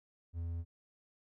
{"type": "tone", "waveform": "triangle", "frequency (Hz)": 84.3, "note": "E2", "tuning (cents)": 39, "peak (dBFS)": -34, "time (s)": [0.33, 0.65], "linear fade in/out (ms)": 50, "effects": []}